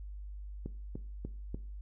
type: click train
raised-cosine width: 3 ms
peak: -26 dBFS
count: 4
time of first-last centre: 0.66-1.545 s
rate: 3.39 Hz
effects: noise-tail reverb RT60 0.4 s tail -17 dB re dry + added 50 Hz sine -41 dBFS peak until 1.81 s